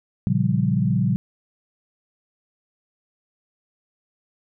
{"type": "chord", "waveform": "sine", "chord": "G half-diminished seventh", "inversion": "first", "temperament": "equal", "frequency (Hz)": [116.54, 138.59, 174.61, 196], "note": ["Bb2", "Db3", "F3", "G3"], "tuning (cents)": [0, 0, 0, 0], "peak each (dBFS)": -23, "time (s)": [0.27, 1.16], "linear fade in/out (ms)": 0, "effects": []}